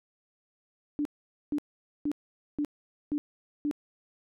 sine tone bursts, 293.7 Hz, D4, in tune, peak -26 dBFS, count 6, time 0.99-3.712 s, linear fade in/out 0 ms, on 62 ms, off 470 ms, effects none

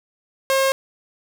sawtooth tone, 537 Hz, C5, 45 cents sharp, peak -12 dBFS, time 0.5-0.72 s, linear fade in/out 0 ms, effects none

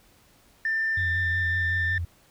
sine tone, 1787 Hz, A6, 26 cents sharp, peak -22 dBFS, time 0.65-1.98 s, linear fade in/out 2 ms
sine tone with vibrato, 87.7 Hz, F2, 8 cents sharp, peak -26 dBFS, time 0.97-2.05 s, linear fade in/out 5 ms, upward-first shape sine, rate 5.4 Hz, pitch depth 62 cents each way
effects tanh soft clip ceiling -19 dBFS + pink hiss -59 dBFS RMS until 2.3 s

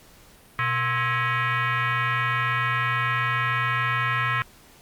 sine tone with frequency modulation, 123.47 Hz, B2, in tune, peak -21 dBFS, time 0.59-4.42 s, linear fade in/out 0 ms, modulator 593 Hz, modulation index 3.7, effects pink hiss -52 dBFS RMS until 4.81 s + Opus 48 kbps

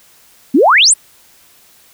sine exponential sweep, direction up, 232.5 to 9956 Hz, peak -5 dBFS, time 0.54-0.94 s, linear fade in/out 10 ms, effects white hiss -47 dBFS RMS until 1.93 s

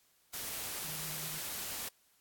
sine tone in noise, 155.56 Hz, D#3, in tune, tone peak -48 dBFS, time 0.84-1.39 s, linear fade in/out 10 ms, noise white, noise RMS -40 dBFS, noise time 0.33-1.89 s, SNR -11 dB, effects white hiss -70 dBFS RMS until 2.2 s + AAC 64 kbps

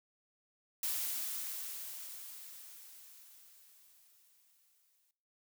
blue noise with exponential decay, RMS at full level -35 dBFS, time 0.83-5.11 s, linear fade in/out 2 ms, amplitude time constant 930 ms, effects noise-tail reverb RT60 0.6 s tail -18 dB re dry

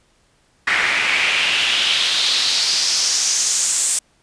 pink noise with band-pass filter sweep, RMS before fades -18 dBFS, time 0.67-3.99 s, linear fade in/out 5 ms, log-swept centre 1900 to 8300 Hz, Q 3.2, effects pink hiss -59 dBFS RMS until 4.22 s + resampled to 22050 Hz

